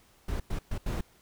brown noise bursts at uneven times, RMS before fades -31 dBFS, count 4, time 0.28-0.4 / 0.5-0.59 / 0.71-0.78 / 0.86-1.01 s, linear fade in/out 5 ms, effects pink hiss -62 dBFS RMS until 1.21 s

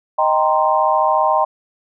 sine chord, C minor seventh, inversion first, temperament equal, 622.3 / 784 / 932.3 / 1046.5 Hz, Eb5 / G5 / Bb5 / C6, 0 / 0 / 0 / 0 cents, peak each -18 dBFS, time 0.18-1.45 s, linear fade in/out 10 ms, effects none

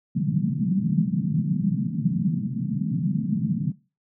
pink band-pass noise, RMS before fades -24 dBFS, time 0.15-3.72 s, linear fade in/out 20 ms, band 140 to 220 Hz, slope 48 dB/octave, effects noise-tail reverb RT60 0.3 s tail -20 dB re dry

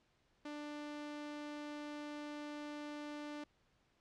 sawtooth tone, 295.7 Hz, D4, 12 cents sharp, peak -40 dBFS, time 0.45-3.44 s, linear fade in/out 5 ms, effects pink hiss -75 dBFS RMS until 4 s + low-pass 5000 Hz 12 dB/octave

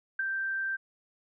sine tone with ADSR envelope, 1568 Hz, G6, in tune, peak -25 dBFS, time 0.19-0.77 s, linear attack 5 ms, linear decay 18 ms, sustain -4 dB, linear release 19 ms, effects none

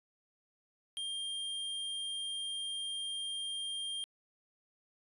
square tone, 3200 Hz, G7, 35 cents sharp, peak -37 dBFS, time 0.97-4.04 s, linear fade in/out 0 ms, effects resampled to 32000 Hz

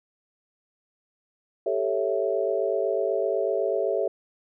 sine chord, A dominant seventh, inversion third, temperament equal, 392 / 440 / 554.4 / 659.3 Hz, G4 / A4 / C#5 / E5, 0 / 0 / 0 / 0 cents, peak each -28 dBFS, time 1.66-4.08 s, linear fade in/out 5 ms, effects none

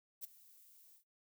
violet noise with ADSR envelope, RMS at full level -43 dBFS, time 0.21-1.04 s, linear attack 31 ms, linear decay 14 ms, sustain -20 dB, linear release 96 ms, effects noise-tail reverb RT60 0.2 s tail -26 dB re dry

